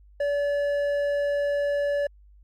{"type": "tone with hard clipping", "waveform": "sine", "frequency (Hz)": 574, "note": "D5", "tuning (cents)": -40, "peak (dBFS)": -24, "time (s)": [0.2, 2.07], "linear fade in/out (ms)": 5, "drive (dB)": 6, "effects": ["added 50 Hz sine -50 dBFS peak until 2.43 s", "Opus 48 kbps"]}